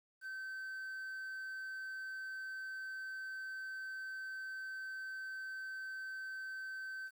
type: tone with quantisation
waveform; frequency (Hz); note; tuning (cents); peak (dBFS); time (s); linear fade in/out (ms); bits
triangle; 1542; G6; -29; -40; 0.21-7.11; 50; 11
effects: none